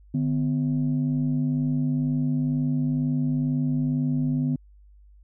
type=tone pair together; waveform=sine; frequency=149.8 / 251.9 Hz; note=D3 / B3; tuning=+35 / +34 cents; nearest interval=major sixth; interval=899 cents; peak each=-23 dBFS; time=0.14-4.56 s; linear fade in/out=5 ms; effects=tanh soft clip ceiling -16 dBFS + added 50 Hz sine -49 dBFS peak until 5.23 s